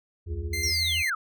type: tone with vibrato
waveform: sine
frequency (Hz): 84.1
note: E2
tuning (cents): +35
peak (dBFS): -31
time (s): 0.26-1.03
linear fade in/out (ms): 20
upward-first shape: triangle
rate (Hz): 13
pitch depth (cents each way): 79
type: harmonic tone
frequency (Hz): 69.3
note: C#2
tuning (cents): 0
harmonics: 1 / 3 / 5 / 6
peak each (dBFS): -34 / -48 / -41 / -42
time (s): 0.26-0.74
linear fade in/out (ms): 50
type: tone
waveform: sawtooth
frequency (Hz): 2087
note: C7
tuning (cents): -5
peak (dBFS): -25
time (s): 0.53-1.1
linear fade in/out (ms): 5
type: linear sweep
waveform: sine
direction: down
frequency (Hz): 5910 to 1219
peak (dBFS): -25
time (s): 0.63-1.15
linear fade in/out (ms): 5
effects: none